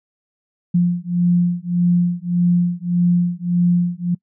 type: beating tone pair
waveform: sine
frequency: 174.61 / 176.31 Hz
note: F3 / F3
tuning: 0 / +17 cents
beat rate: 1.7 Hz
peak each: -17 dBFS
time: 0.74-4.15 s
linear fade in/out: 10 ms
effects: noise-tail reverb RT60 0.1 s tail -25 dB re dry